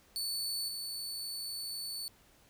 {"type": "tone with level steps", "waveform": "sawtooth", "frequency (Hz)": 4472, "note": "C#8", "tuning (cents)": 14, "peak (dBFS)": [-31, -35], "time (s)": [0.16, 2.08], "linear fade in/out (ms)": 0, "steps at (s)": 0.68, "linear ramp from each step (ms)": 5, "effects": ["pink hiss -64 dBFS RMS until 2.49 s"]}